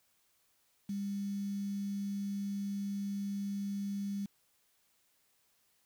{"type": "tone with quantisation", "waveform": "sine", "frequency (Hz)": 200, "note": "G3", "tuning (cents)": 35, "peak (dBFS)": -34, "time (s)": [0.89, 4.26], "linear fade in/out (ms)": 5, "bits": 9, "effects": ["white hiss -73 dBFS RMS until 5.85 s"]}